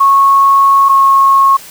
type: tone pair in turn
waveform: sine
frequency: 1100 / 1091.1 Hz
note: C#6 / C#6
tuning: -14 / -28 cents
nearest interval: unison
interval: 14 cents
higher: first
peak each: -4 dBFS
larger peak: neither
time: 0-0.89 / 0.89-1.57 s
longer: first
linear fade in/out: 10 ms
effects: white hiss -33 dBFS RMS until 1.7 s